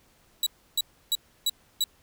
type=tone bursts; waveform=sawtooth; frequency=3906 Hz; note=B7; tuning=20 cents flat; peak=-19 dBFS; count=5; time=0.43-1.84 s; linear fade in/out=2 ms; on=34 ms; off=310 ms; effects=pink hiss -62 dBFS RMS until 2.02 s